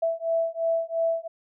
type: beating tone pair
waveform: sine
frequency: 659.3 / 662.2 Hz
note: E5 / E5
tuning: 0 / +8 cents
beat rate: 2.9 Hz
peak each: -26 dBFS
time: 0.02-1.28 s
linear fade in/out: 10 ms
effects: none